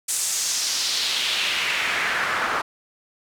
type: noise with band-pass filter sweep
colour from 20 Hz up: pink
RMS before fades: -24 dBFS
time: 0.08-2.62 s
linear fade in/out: 10 ms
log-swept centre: 8600 to 1200 Hz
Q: 2
effects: none